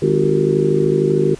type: harmonic tone with a mistuned harmonic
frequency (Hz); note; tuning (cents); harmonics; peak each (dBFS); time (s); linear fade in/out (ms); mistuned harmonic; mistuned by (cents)
51; G#1; -31; 3 / 4 / 5 / 6 / 7 / 8 / 9; -19 / -24 / -25 / -26 / -18 / -17 / -22; 0.02-1.35; 5; 8; -78
effects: pink hiss -41 dBFS RMS until 1.39 s + resampled to 22050 Hz